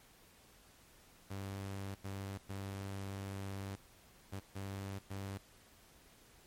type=tone bursts at uneven times; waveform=sawtooth; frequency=98 Hz; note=G2; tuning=in tune; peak=-37 dBFS; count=6; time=1.3-1.95 / 2.04-2.38 / 2.49-3.76 / 4.32-4.4 / 4.55-4.99 / 5.1-5.38 s; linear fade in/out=10 ms; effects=pink hiss -63 dBFS RMS until 6.46 s + MP3 64 kbps